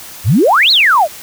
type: exponential two-way sweep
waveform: sine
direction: up then down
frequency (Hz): 79.3 to 4435 to 559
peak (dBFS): -6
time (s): 0.24-1.08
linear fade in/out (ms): 50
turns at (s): 0.71
effects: white hiss -32 dBFS RMS until 1.22 s